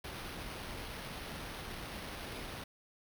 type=noise with sample-and-hold; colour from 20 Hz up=pink; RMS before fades=-44 dBFS; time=0.04-2.64 s; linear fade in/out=5 ms; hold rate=7350 Hz; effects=none